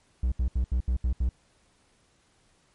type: tone bursts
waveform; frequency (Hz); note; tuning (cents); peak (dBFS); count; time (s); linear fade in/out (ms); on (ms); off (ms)
triangle; 61.74; B1; 0; -20; 7; 0.23-1.291; 5; 89; 73
effects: pink hiss -65 dBFS RMS until 2.74 s + MP3 48 kbps